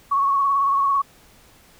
sine tone with vibrato, 1108.7 Hz, C#6, in tune, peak -16 dBFS, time 0.11-1.02 s, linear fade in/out 10 ms, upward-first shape sine, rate 18 Hz, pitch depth 35 cents each way, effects pink hiss -52 dBFS RMS until 1.79 s

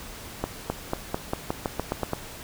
accelerating click train, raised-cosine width 1 ms, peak -11 dBFS, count 11, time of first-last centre 0.44-2.133 s, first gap 260 ms, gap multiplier 0.9, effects pink hiss -41 dBFS RMS until 2.43 s

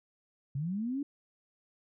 sine linear sweep, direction up, 130 to 292.5 Hz, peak -31 dBFS, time 0.55-1.03 s, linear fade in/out 5 ms, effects none

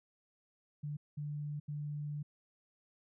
sine tone bursts at uneven times, 147.5 Hz, D3, 8 cents sharp, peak -37 dBFS, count 3, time 0.83-0.97 / 1.17-1.6 / 1.68-2.23 s, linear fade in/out 10 ms, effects none

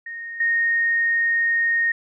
sine tone with level steps, 1854 Hz, A#6, 10 cents flat, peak -30 / -17 dBFS, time 0.06-1.92 s, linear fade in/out 5 ms, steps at 0.4 s, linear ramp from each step 5 ms, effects none

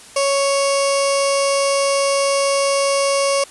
15% pulse tone with notch filter, 554.4 Hz, C#5, in tune, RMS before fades -17 dBFS, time 0.16-3.44 s, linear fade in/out 5 ms, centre 1600 Hz, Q 0.75, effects white hiss -41 dBFS RMS until 3.5 s + resampled to 24000 Hz

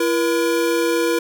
square tone pair together, 337.3 / 477.8 Hz, E4 / A#4, +40 / +43 cents, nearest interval tritone, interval 603 cents, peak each -20 dBFS, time 0-1.19 s, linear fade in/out 5 ms, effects none

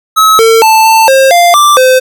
square tone with pitch steps, 1287 / 451.5 / 882 / 890 / 534 / 696 / 1176 / 515 Hz, E6 / A4 / A5 / A5 / C5 / F5 / D6 / C5, -42 / +45 / +4 / +20 / +35 / -6 / +2 / -28 cents, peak -3 dBFS, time 0.16-2 s, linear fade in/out 20 ms, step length 230 ms, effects none

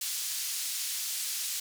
pink band-pass noise, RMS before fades -34 dBFS, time 0.01-1.6 s, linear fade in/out 5 ms, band 4500 to 15000 Hz, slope 12 dB/octave, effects none

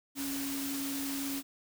sine tone in noise, 276.2 Hz, C#4, 6 cents flat, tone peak -35 dBFS, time 0.15-1.43 s, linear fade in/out 50 ms, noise white, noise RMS -39 dBFS, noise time 0.15-1.43 s, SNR +1 dB, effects none

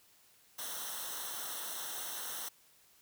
white noise with comb filter, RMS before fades -41 dBFS, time 0.58-2.49 s, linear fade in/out 10 ms, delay 0.42 ms, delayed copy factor -0.8, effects white hiss -65 dBFS RMS until 3.01 s

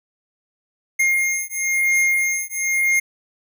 square beating tone pair, 2129 / 2130 Hz, C7 / C7, +30 / +30 cents, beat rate 1 Hz, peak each -21 dBFS, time 0.99-3 s, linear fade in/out 10 ms, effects none

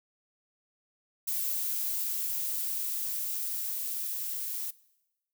violet noise with level ramp, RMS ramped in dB -31 to -35 dBFS, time 1.27-4.71 s, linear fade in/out 10 ms, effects noise-tail reverb RT60 1.0 s tail -22 dB re dry

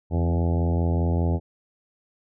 harmonic tone with a mistuned harmonic, 85 Hz, F2, 46 cents flat, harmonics 1 / 2 / 3 / 4 / 5 / 6 / 7 / 8 / 9 / 10, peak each -21 / -27 / -31 / -33 / -35 / -37 / -38 / -39 / -40 / -41 dBFS, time 0.1-1.4 s, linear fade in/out 50 ms, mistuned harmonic 2, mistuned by -28 cents, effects none

